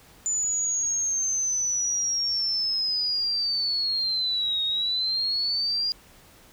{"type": "linear two-way sweep", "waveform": "sine", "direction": "down then up", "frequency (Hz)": [7040, 3729, 4836], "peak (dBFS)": -23, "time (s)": [0.26, 5.92], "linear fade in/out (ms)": 0, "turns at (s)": 4.64, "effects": ["pink hiss -53 dBFS RMS until 6.52 s"]}